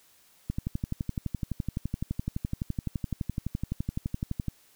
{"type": "click train", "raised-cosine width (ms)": 5, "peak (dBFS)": -17, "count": 48, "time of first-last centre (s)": [0.5, 4.483], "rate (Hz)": 11.8, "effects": ["white hiss -61 dBFS RMS until 4.75 s"]}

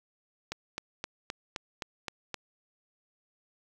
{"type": "click train", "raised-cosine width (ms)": 0.2, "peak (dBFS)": -17, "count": 8, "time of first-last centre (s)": [0.52, 2.343], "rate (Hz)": 3.84, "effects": ["8-bit"]}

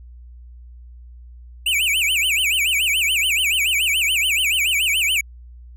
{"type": "tone with vibrato", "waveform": "square", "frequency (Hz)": 2626, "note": "E7", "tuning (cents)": -7, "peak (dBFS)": -17, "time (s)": [1.66, 5.21], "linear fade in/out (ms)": 5, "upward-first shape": "sine", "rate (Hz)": 7, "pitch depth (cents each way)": 280, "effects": ["added 60 Hz sine -38 dBFS peak until 5.76 s"]}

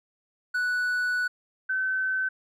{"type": "tone pair in turn", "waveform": ["triangle", "sine"], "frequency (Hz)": [1480, 1528.7], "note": ["F#6", "G6"], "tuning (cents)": [0, -44], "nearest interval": "minor second", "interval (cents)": 56, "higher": "second", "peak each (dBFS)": [-22, -24], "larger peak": "first", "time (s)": [[0.54, 1.28], [1.69, 2.29]], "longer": "first", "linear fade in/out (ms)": 10, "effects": []}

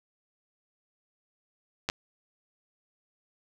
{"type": "clicks", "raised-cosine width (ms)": 0.2, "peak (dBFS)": -12, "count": 2, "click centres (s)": [1.889, 1.899], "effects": []}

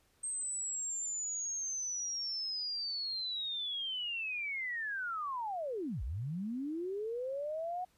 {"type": "linear two-way sweep", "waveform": "sine", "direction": "down then up", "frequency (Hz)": [8372, 49, 741], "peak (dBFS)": -35, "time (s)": [0.23, 7.85], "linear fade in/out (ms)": 10, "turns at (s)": 6.03, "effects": ["pink hiss -71 dBFS RMS until 7.97 s", "resampled to 32000 Hz"]}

